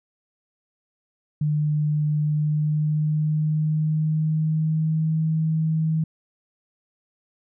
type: tone with pitch glide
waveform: sine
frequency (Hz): 150.5 to 158.81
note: D3 to D#3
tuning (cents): +43 to +36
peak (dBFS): -19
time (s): 1.41-6.04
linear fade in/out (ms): 5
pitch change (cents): +93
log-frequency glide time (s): 2.21-5.2
effects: none